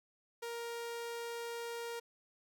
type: tone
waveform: sawtooth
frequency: 468.4 Hz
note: A#4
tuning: 8 cents sharp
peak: -36 dBFS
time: 0.42-2 s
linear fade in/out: 10 ms
effects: none